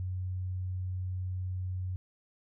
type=tone; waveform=sine; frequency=92.1 Hz; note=F#2; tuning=7 cents flat; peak=-32 dBFS; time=0-1.96 s; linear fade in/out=0 ms; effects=none